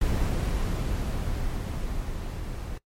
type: noise with level ramp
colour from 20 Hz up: brown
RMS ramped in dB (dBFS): -24 to -34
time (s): 0.01-2.78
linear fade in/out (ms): 5
effects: noise-tail reverb RT60 0.1 s tail -20 dB re dry + MP3 64 kbps